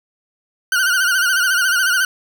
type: tone with vibrato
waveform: 40% pulse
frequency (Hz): 1480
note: F#6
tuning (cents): 0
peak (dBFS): -13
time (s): 0.72-2.05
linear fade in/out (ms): 2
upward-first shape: sine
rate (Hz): 14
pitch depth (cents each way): 91
effects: 8-bit